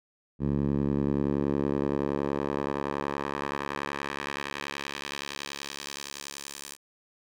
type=tone with band-pass filter sweep; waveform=10% pulse; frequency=70.6 Hz; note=C#2; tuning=32 cents sharp; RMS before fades=-31 dBFS; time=0.39-6.77 s; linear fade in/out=50 ms; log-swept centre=170 to 8800 Hz; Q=0.9; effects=none